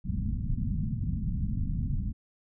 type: low-pass noise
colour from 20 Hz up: pink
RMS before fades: -30 dBFS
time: 0.04-2.13 s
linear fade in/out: 20 ms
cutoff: 230 Hz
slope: 48 dB/octave
effects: none